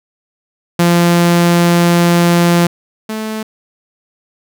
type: tone pair in turn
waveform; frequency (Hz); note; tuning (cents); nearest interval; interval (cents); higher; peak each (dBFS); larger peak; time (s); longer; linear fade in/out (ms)
sawtooth; 172.4 / 218; F3 / A3; -22 / -16; major third; 406; second; -4 / -15; first; 0.79-2.67 / 3.09-3.43; first; 5
effects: none

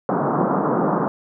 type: band-pass noise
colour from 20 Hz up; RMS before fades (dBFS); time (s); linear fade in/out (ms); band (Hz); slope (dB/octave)
pink; -20; 0.09-1.08; 0; 150 to 1300; 48
effects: none

